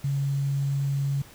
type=tone with quantisation; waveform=sine; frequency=139.1 Hz; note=C#3; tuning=6 cents sharp; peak=-23 dBFS; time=0.04-1.22 s; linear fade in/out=5 ms; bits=8; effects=pink hiss -50 dBFS RMS until 1.34 s